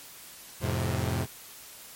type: chord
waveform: sawtooth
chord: F major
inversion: none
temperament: equal with one note detuned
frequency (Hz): 87.31 / 107.8 / 130.81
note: F2 / A2 / C3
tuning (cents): 0 / -35 / 0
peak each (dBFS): -27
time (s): 0.6-1.27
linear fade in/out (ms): 50
effects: white hiss -47 dBFS RMS until 1.95 s + MP3 64 kbps